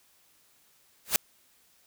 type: noise with exponential growth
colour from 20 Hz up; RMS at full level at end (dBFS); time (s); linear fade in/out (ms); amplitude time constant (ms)
white; -19; 1.05-1.16; 1; 23
effects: white hiss -64 dBFS RMS until 1.86 s